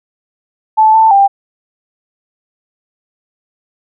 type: tone with pitch steps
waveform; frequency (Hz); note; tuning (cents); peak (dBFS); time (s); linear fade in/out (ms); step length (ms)
sine; 872 / 886 / 793; A5 / A5 / G5; -16 / +12 / +20; -4; 0.77-1.28; 20; 170
effects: none